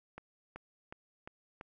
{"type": "accelerating click train", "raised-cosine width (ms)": 0.5, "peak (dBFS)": -30, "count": 5, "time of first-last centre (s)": [0.18, 1.611], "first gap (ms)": 380, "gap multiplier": 0.96, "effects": []}